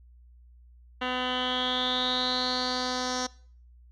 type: tone with low-pass filter sweep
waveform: 10% pulse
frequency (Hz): 252.4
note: B3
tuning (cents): +38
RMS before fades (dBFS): -29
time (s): 1.01-3.27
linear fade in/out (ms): 10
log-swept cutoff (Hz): 2700 to 5500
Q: 9.2
effects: noise-tail reverb RT60 0.5 s tail -22 dB re dry + added 60 Hz sine -51 dBFS peak until 3.91 s